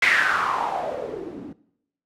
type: noise with low-pass filter sweep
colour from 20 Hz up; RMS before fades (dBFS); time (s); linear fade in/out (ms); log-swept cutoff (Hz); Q
blue; -24; 0.02-1.53; 5; 2200 to 240; 6
effects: noise-tail reverb RT60 0.8 s tail -20 dB re dry